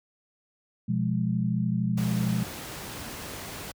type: chord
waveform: sine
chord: F diminished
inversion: second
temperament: equal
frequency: 123.47 / 174.61 / 207.7 Hz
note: Cb3 / F3 / Ab3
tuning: 0 / 0 / 0 cents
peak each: -28 dBFS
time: 0.88-2.44 s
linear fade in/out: 10 ms
type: noise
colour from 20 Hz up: pink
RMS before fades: -38 dBFS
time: 1.97-3.72 s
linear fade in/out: 10 ms
effects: high-pass 60 Hz 12 dB/octave